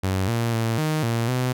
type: tone with pitch steps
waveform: sawtooth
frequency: 94.8 / 116.6 / 113.8 / 155.2 / 116.1 / 126.5 Hz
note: F#2 / A#2 / A#2 / D#3 / A#2 / B2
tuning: +43 / +1 / -41 / -4 / -7 / +42 cents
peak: -17 dBFS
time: 0.03-1.53 s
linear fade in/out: 10 ms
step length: 250 ms
effects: none